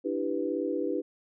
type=chord; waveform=sine; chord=E minor seventh; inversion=third; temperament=equal; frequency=293.7 / 329.6 / 392 / 493.9 Hz; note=D4 / E4 / G4 / B4; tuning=0 / 0 / 0 / 0 cents; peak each=-33 dBFS; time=0.04-1.02 s; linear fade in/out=20 ms; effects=none